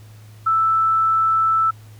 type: tone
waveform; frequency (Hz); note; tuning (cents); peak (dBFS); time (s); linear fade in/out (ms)
sine; 1320; E6; +2; -14; 0.46-1.71; 10
effects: added 107 Hz sine -40 dBFS peak until 1.99 s + pink hiss -52 dBFS RMS until 1.99 s